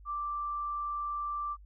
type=tone; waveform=sine; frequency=1174.7 Hz; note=D6; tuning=in tune; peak=-32 dBFS; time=0.05-1.57 s; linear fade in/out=50 ms; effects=added 50 Hz sine -50 dBFS peak until 1.65 s